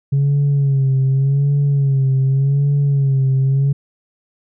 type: tone with vibrato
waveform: sine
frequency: 137.8 Hz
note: C#3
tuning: 10 cents flat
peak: -10 dBFS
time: 0.12-3.73 s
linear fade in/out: 10 ms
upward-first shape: sine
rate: 0.86 Hz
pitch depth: 60 cents each way
effects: tanh soft clip ceiling -10 dBFS